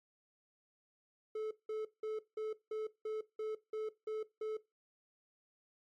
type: tone bursts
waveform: triangle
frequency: 433.9 Hz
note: A4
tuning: 24 cents flat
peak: -34 dBFS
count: 10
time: 1.35-4.57 s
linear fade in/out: 5 ms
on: 160 ms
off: 180 ms
effects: noise-tail reverb RT60 0.2 s tail -17 dB re dry + MP3 64 kbps